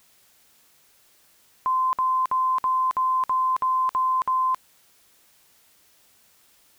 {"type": "tone bursts", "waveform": "sine", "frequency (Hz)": 1034, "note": "C6", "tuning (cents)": -21, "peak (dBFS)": -19, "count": 9, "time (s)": [1.66, 4.546], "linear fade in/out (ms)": 0, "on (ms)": 270, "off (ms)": 57, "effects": ["white hiss -59 dBFS RMS until 6.78 s"]}